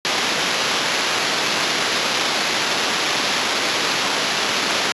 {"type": "noise with sample-and-hold", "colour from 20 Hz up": "violet", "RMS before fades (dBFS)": -20, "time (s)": [0.05, 4.92], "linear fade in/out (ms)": 0, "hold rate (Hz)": 8820, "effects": ["high-pass 200 Hz 12 dB/octave", "resampled to 24000 Hz"]}